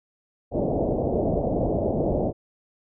white low-pass noise, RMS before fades -24 dBFS, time 0.51-2.33 s, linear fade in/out 50 ms, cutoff 680 Hz, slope 48 dB/octave, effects none

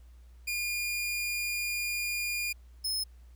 sawtooth tone pair in turn, 2422 / 5183 Hz, D#7 / E8, -47 / -30 cents, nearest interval octave + minor second, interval 1317 cents, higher second, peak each -27 dBFS, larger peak neither, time 0.47-2.53 / 2.84-3.04 s, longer first, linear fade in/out 10 ms, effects added 60 Hz sine -50 dBFS peak until 3.35 s + pink hiss -69 dBFS RMS until 3.35 s

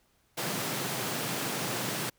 pink high-pass noise, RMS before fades -33 dBFS, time 0.37-2.1 s, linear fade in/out 10 ms, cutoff 110 Hz, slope 96 dB/octave, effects pink hiss -69 dBFS RMS until 2.18 s

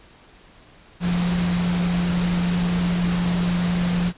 sine tone in noise, 175.7 Hz, F3, 11 cents sharp, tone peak -19 dBFS, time 1-4.13 s, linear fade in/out 50 ms, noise pink, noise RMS -29 dBFS, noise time 1-4.13 s, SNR +7 dB, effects pink hiss -50 dBFS RMS until 4.17 s + resampled to 8000 Hz

